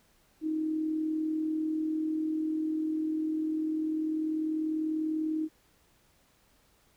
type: tone with amplitude modulation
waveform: sine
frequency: 313.4 Hz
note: D#4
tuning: 13 cents sharp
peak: -26 dBFS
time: 0.41-5.49 s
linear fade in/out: 50 ms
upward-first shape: sine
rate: 40.2 Hz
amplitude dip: 40%
effects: pink hiss -66 dBFS RMS until 6.96 s